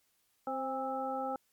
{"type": "harmonic tone with a mistuned harmonic", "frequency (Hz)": 262.7, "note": "C4", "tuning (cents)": 7, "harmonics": [1, 2, 3, 5], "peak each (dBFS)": [-41, -38, -36, -41], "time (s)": [0.47, 1.36], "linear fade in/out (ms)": 2, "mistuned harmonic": 3, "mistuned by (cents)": 40, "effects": ["white hiss -74 dBFS RMS until 1.52 s", "MP3 96 kbps"]}